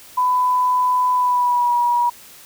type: tone with pitch glide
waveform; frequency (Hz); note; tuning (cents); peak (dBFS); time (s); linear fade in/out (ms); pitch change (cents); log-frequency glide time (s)
sine; 1000 to 962; B5 to B5; +21 to -46; -14; 0.17-2.1; 10; -67; 1.14-1.76
effects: white hiss -43 dBFS RMS until 2.45 s